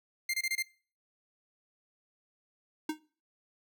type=tone bursts; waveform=sawtooth; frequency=2099 Hz; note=C7; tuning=5 cents sharp; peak=-26 dBFS; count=5; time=0.29-0.625 s; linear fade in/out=5 ms; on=47 ms; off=25 ms
type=tone with exponential decay; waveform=square; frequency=310 Hz; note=D#4; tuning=6 cents flat; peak=-28 dBFS; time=2.89-2.99 s; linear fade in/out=5 ms; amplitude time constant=20 ms
effects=noise-tail reverb RT60 0.4 s tail -21 dB re dry